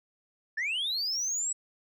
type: linear sweep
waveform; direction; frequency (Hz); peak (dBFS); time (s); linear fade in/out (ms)
sine; up; 1700 to 7902; -26; 0.57-1.53; 10
effects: tanh soft clip ceiling -27 dBFS